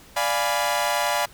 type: chord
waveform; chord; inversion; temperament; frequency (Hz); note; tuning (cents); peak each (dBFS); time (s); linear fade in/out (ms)
sawtooth; D diminished seventh; none; equal; 587.3 / 698.5 / 830.6 / 987.8; D5 / F5 / Ab5 / Cb6; 0 / 0 / 0 / 0; -23; 0.16-1.26; 10
effects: pink hiss -49 dBFS RMS until 1.33 s